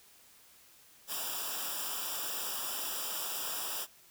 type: noise with comb filter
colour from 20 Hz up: white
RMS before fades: -37 dBFS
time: 1.07-3.87 s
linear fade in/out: 50 ms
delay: 0.47 ms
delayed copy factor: -0.9
effects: white hiss -60 dBFS RMS until 4.1 s